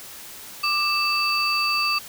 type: tone cluster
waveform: sine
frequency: 1185 / 2643 / 4611 Hz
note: D6 / E7 / D8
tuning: +15 / +4 / -33 cents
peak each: -24 dBFS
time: 0.63-1.99 s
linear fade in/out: 10 ms
effects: white hiss -40 dBFS RMS until 2.08 s